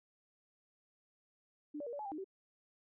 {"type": "tone with pitch steps", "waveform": "sine", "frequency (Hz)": [296.9, 579, 475.2, 574, 851, 795, 306.3, 384.7], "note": ["D4", "D5", "A#4", "D5", "G#5", "G5", "D#4", "G4"], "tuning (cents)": [19, -25, 33, -40, 42, 24, -27, -33], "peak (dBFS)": -40, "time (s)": [1.74, 2.244], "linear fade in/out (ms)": 10, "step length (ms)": 63, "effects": []}